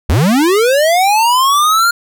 square linear sweep, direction up, 59 to 1419 Hz, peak -9 dBFS, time 0.09-1.91 s, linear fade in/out 5 ms, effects none

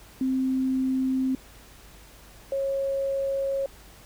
sine tone pair in turn, 261.6 / 546.7 Hz, C4 / C#5, 0 / -24 cents, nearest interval octave + minor second, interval 1276 cents, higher second, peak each -22 / -24 dBFS, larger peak first, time 0.21-1.35 / 2.52-3.66 s, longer neither, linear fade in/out 2 ms, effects added 50 Hz sine -52 dBFS peak until 4.05 s + pink hiss -51 dBFS RMS until 4.05 s

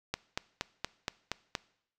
click train, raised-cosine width 0.2 ms, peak -14 dBFS, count 7, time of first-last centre 0.14-1.552 s, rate 4.25 Hz, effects noise-tail reverb RT60 0.7 s tail -21 dB re dry

